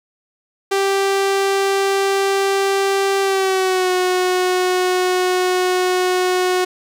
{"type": "tone with pitch glide", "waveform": "sawtooth", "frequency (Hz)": [392, 365.7], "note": ["G4", "F#4"], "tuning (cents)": [0, -20], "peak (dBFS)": -11, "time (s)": [0.71, 6.65], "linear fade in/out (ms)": 10, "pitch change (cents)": -120, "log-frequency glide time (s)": [3.21, 3.91], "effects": ["low-pass 10000 Hz 12 dB/octave", "7-bit"]}